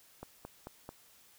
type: click train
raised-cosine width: 1 ms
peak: -29 dBFS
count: 4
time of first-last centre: 0.23-0.891 s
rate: 4.54 Hz
effects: white hiss -62 dBFS RMS until 1.38 s